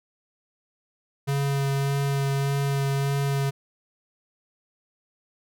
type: tone with vibrato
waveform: square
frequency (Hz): 139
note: C#3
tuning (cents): +5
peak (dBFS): -23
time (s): 1.27-3.51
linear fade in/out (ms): 20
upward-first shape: sine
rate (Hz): 1.7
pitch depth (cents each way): 12
effects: none